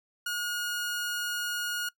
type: tone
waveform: sawtooth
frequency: 1438 Hz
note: F#6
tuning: 50 cents flat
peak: -26 dBFS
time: 0.26-1.89 s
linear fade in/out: 5 ms
effects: noise-tail reverb RT60 0.1 s tail -22 dB re dry